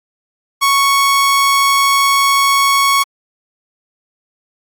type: tone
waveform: sawtooth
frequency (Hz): 1108.7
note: C#6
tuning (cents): 0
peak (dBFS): -6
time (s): 0.61-3.04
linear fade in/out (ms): 20
effects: AAC 64 kbps